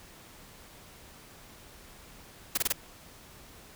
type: noise bursts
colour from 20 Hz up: white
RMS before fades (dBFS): -27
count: 4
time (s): 2.55-2.725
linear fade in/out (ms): 5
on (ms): 25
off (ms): 25
effects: pink hiss -52 dBFS RMS until 3.75 s